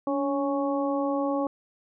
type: harmonic tone with a mistuned harmonic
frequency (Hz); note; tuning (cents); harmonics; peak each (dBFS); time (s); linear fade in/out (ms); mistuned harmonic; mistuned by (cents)
277.2; C#4; 0; 1 / 2 / 3 / 4; -27 / -28 / -33 / -34; 0.07-1.47; 2; 1; +45
effects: none